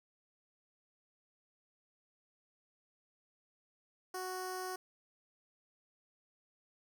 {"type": "tone with notch filter", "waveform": "10% pulse", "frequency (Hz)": 370, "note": "F#4", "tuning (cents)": 0, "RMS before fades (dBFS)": -41, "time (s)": [4.14, 4.76], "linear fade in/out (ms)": 5, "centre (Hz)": 2400, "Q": 0.81, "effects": []}